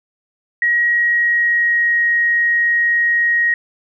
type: tone with pitch glide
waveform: sine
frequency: 1900 to 1883.6 Hz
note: A#6 to A#6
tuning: +33 to +18 cents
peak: -12 dBFS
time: 0.62-3.54 s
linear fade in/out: 2 ms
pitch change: -15 cents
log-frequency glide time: 0.83-2.05 s
effects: none